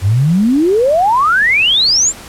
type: exponential sweep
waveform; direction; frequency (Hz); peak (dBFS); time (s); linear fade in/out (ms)
sine; up; 88.8 to 7640; -8; 0.01-2.13; 50
effects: pink hiss -33 dBFS RMS until 2.28 s + low-pass 12000 Hz 12 dB/octave